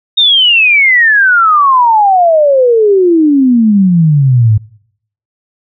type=exponential sweep; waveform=sine; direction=down; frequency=3729 to 103.83 Hz; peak=-4 dBFS; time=0.17-4.58 s; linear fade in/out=10 ms; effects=noise-tail reverb RT60 0.7 s tail -24 dB re dry